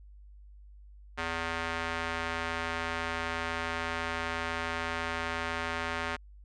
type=tone with band-pass filter; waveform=square; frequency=83 Hz; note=E2; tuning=12 cents sharp; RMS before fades=-34 dBFS; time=1.17-6.17 s; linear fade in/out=20 ms; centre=1700 Hz; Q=1.1; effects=added 50 Hz sine -49 dBFS peak until 6.44 s + resampled to 22050 Hz